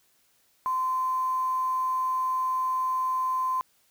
sine tone with quantisation, 1032 Hz, C6, 24 cents flat, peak -24 dBFS, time 0.66-3.61 s, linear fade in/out 0 ms, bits 8, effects white hiss -66 dBFS RMS until 3.9 s

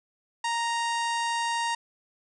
harmonic tone, 932 Hz, A#5, 1 cent flat, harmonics 1 / 2 / 3 / 4 / 5 / 6 / 7 / 8 / 9 / 10, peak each -27 / -33 / -37 / -39 / -41 / -43 / -44 / -45 / -46 / -47 dBFS, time 0.44-1.75 s, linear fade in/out 5 ms, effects none

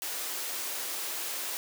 white high-pass noise, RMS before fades -35 dBFS, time 0.02-1.57 s, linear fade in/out 0 ms, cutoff 300 Hz, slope 24 dB/octave, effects none

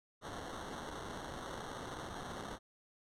blue noise with sample-and-hold, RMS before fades -45 dBFS, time 0.21-2.59 s, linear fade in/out 50 ms, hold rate 2450 Hz, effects low-pass 9000 Hz 12 dB/octave

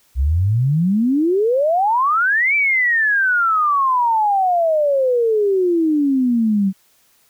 sine exponential two-way sweep, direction up then down, 61.74 to 2349 to 187.8 Hz, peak -13 dBFS, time 0.15-6.73 s, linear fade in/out 50 ms, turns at 2.55 s, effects white hiss -57 dBFS RMS until 7.29 s

